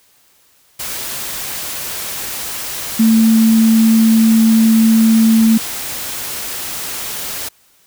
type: tone in noise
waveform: sine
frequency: 223.8 Hz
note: A3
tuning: 30 cents sharp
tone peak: -7 dBFS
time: 2.99-5.58 s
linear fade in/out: 10 ms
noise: white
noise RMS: -24 dBFS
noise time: 0.79-7.49 s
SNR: +14 dB
effects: white hiss -53 dBFS RMS until 7.86 s